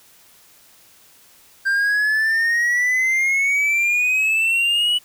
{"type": "exponential sweep", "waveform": "triangle", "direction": "up", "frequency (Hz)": [1578, 2960], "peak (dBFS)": -14, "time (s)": [1.65, 4.99], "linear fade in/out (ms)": 20, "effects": ["white hiss -51 dBFS RMS until 5.04 s"]}